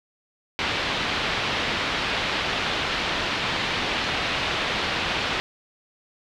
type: low-pass noise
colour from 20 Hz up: white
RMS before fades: -26 dBFS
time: 0.59-5.4 s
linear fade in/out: 0 ms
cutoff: 3700 Hz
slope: 24 dB/octave
effects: none